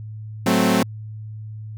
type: chord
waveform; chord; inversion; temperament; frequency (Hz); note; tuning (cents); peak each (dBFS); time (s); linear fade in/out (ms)
sawtooth; F# diminished; none; equal; 185 / 220 / 261.6; F#3 / A3 / C4; 0 / 0 / 0; -16; 0.46-0.83; 5
effects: added 108 Hz sine -31 dBFS peak until 1.77 s